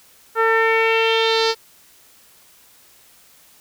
sawtooth tone with low-pass filter sweep, 450.1 Hz, A4, 39 cents sharp, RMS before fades -17 dBFS, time 0.35-1.55 s, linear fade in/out 50 ms, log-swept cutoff 1500 to 4800 Hz, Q 4.1, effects white hiss -51 dBFS RMS until 3.6 s

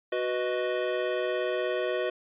square chord, B major, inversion second, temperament equal, 370 / 493.9 / 622.3 Hz, F#4 / B4 / D#5, 0 / 0 / 0 cents, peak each -32 dBFS, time 0.12-2.1 s, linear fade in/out 5 ms, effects resampled to 8000 Hz

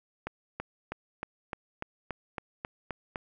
accelerating click train, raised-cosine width 0.5 ms, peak -19 dBFS, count 11, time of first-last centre 0.27-3.158 s, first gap 330 ms, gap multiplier 0.97, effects none

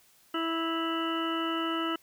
harmonic tone with a mistuned harmonic, 328.4 Hz, E4, 6 cents flat, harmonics 1 / 2 / 3 / 4 / 5 / 6 / 8 / 9, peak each -31 / -40 / -41 / -33 / -44 / -44 / -46 / -37 dBFS, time 0.34-1.96 s, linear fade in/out 5 ms, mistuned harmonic 8, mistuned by +48 cents, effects white hiss -62 dBFS RMS until 2.02 s

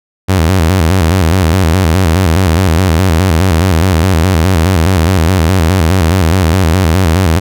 sawtooth tone with vibrato, 87.31 Hz, F2, in tune, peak -3 dBFS, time 0.28-7.4 s, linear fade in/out 20 ms, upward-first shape square, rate 4.8 Hz, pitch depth 140 cents each way, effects none

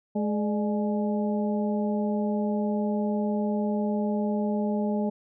harmonic tone with a mistuned harmonic, 210.4 Hz, G#3, 23 cents sharp, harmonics 1 / 2 / 3 / 4, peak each -25 / -32 / -33 / -37 dBFS, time 0.15-5.1 s, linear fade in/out 10 ms, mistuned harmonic 3, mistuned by -78 cents, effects none

